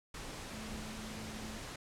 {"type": "tone in noise", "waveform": "sine", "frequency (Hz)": 217.2, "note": "A3", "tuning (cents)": -22, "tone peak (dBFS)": -46, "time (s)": [0.53, 1.58], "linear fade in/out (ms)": 5, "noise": "pink", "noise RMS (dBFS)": -45, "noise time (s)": [0.14, 1.76], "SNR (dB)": -4, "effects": ["low-pass 9000 Hz 12 dB/octave"]}